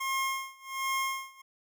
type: tone with tremolo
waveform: 25% pulse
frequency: 1072 Hz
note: C6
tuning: 42 cents sharp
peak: -24 dBFS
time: 0-1.42 s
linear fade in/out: 10 ms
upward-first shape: sine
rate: 1.3 Hz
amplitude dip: 95%
effects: none